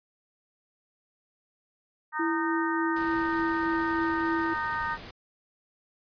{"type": "harmonic tone", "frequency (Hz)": 307.9, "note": "D#4", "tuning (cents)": -18, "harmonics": [3, 4, 5, 6], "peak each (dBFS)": [-32, -33, -34, -35], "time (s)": [2.12, 4.98], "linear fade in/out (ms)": 50}
{"type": "tone with tremolo", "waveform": "sine", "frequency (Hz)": 330, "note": "E4", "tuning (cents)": 2, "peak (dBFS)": -26, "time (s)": [2.19, 4.54], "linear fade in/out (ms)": 10, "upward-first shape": "sine", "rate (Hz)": 3.4, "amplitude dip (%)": 25}
{"type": "noise", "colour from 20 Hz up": "pink", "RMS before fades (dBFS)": -43, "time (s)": [2.96, 5.11], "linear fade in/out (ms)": 5}
{"effects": ["resampled to 11025 Hz"]}